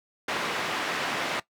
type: band-pass noise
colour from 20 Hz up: white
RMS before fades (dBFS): -30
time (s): 0.28-1.4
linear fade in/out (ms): 5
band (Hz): 200 to 2300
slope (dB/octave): 12
effects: noise-tail reverb RT60 0.1 s tail -18 dB re dry